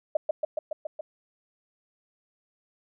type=tone with echo; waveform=sine; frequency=615 Hz; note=D#5; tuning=20 cents flat; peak=-19 dBFS; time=0.15-0.17 s; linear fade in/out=5 ms; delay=140 ms; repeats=6; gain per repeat=-2 dB; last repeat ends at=1.01 s; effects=none